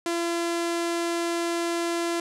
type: tone with low-pass filter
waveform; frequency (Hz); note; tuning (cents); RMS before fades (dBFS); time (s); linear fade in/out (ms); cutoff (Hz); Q
sawtooth; 340; F4; -46; -27; 0.06-2.2; 2; 9200; 1.2
effects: none